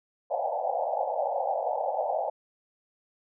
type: band-pass noise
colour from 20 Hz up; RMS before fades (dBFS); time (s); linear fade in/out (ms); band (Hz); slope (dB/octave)
white; -29; 0.3-2.3; 10; 510 to 860; 96
effects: none